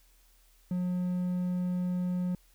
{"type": "tone", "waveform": "triangle", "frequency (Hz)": 180, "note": "F#3", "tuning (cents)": -47, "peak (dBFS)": -26, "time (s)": [0.71, 2.35], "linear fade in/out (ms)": 2, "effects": ["added 40 Hz sine -61 dBFS peak until 2.54 s", "white hiss -66 dBFS RMS until 2.54 s"]}